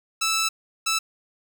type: tone bursts at uneven times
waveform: 10% pulse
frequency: 1316 Hz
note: E6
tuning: 3 cents flat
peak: -13 dBFS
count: 2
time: 0.21-0.49 / 0.86-0.99 s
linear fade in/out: 10 ms
effects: none